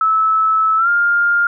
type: tone with pitch glide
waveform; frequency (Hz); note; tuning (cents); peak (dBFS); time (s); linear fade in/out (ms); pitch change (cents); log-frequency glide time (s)
sine; 1304 to 1405.7; E6 to F6; -19 to +11; -11; 0.01-1.47; 2; +130; 0.77-0.89
effects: none